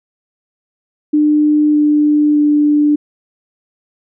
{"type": "tone with pitch steps", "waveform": "sine", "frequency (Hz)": [300, 297.9, 295.9], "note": ["D4", "D4", "D4"], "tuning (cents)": [37, 25, 13], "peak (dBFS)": -8, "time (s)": [1.13, 2.96], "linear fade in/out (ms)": 10, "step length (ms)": 610, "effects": []}